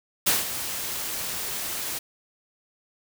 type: noise with ADSR envelope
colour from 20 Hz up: white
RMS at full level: -20 dBFS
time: 0.26-1.99 s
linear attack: 12 ms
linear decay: 170 ms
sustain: -11 dB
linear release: 10 ms
effects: none